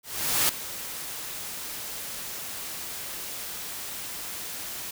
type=noise with ADSR envelope; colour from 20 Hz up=white; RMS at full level=-22 dBFS; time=0.03-4.91 s; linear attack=460 ms; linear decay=5 ms; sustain=-14 dB; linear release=6 ms; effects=none